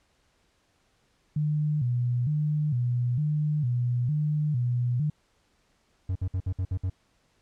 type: tone with vibrato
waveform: sine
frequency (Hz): 135.8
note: C#3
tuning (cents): -35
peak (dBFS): -23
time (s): 1.36-5.1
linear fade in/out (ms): 5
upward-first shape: square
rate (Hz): 1.1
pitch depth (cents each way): 180
type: tone bursts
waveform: triangle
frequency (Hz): 92.6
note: F#2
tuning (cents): +2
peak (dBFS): -23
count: 7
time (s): 6.09-6.899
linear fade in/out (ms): 5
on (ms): 65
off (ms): 59
effects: pink hiss -68 dBFS RMS until 7.41 s + low-pass 8000 Hz 12 dB/octave